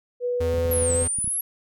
sine tone with pitch glide, 490 to 501.7 Hz, B4 to B4, -14 to +27 cents, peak -22 dBFS, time 0.2-1.06 s, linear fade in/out 50 ms, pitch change +41 cents, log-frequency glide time 0.48-0.55 s
square tone, 83.6 Hz, E2, 25 cents sharp, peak -26 dBFS, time 0.4-1.08 s, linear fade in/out 10 ms
clicks, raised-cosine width 5 ms, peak -24 dBFS, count 12, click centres 0.541 / 0.583 / 0.655 / 0.7 / 0.773 / 0.823 / 0.903 / 0.952 / 1.023 / 1.187 / 1.244 / 1.277 s
sine exponential two-way sweep, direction down then up, 11840 to 7902 to 11430 Hz, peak -23 dBFS, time 0.71-1.41 s, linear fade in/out 5 ms, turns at 0.92 s
effects none

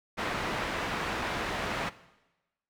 white low-pass noise, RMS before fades -33 dBFS, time 0.17-1.9 s, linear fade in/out 20 ms, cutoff 1800 Hz, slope 12 dB/octave, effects noise-tail reverb RT60 1.0 s tail -17 dB re dry

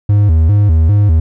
triangle tone with vibrato, 90.7 Hz, F#2, 34 cents flat, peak -4 dBFS, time 0.09-1.2 s, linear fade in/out 5 ms, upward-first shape square, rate 2.5 Hz, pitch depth 220 cents each way, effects none

